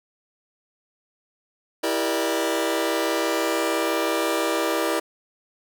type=chord; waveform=sawtooth; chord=E half-diminished seventh; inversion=none; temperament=just; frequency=329.6 / 395.6 / 474.7 / 593.3 Hz; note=E4 / G4 / Bb4 / D5; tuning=0 / +16 / +31 / +18 cents; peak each=-22 / -25 / -24 / -23 dBFS; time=1.83-5 s; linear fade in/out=10 ms; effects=none